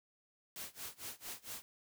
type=noise with tremolo; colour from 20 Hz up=white; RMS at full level=-44 dBFS; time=0.56-1.62 s; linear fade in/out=0 ms; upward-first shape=sine; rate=4.4 Hz; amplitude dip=95%; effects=none